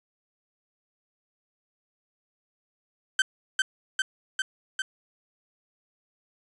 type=tone with echo; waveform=30% pulse; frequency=1545 Hz; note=G6; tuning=26 cents flat; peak=-16 dBFS; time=3.19-3.22 s; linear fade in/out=2 ms; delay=400 ms; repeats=4; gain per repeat=-2 dB; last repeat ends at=4.82 s; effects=resampled to 24000 Hz